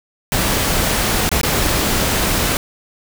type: noise with dropouts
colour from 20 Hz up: pink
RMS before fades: -17 dBFS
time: 0.32-2.57 s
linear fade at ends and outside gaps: 1 ms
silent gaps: 1.292-1.315 / 1.413-1.432 s
effects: none